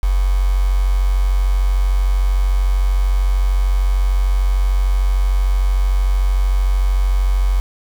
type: tone with quantisation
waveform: sine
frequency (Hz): 46.63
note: F#1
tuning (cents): +14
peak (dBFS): -12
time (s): 0.03-7.6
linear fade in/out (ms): 0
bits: 5
effects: none